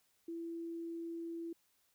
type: tone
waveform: sine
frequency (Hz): 334.3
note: E4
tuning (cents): +24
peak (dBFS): -40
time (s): 0.28-1.53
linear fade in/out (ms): 5
effects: white hiss -75 dBFS RMS until 1.94 s